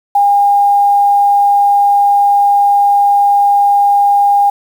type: tone with quantisation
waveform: sine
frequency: 809 Hz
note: G#5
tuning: 46 cents flat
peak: -6 dBFS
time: 0.15-4.5 s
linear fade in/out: 5 ms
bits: 6
effects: none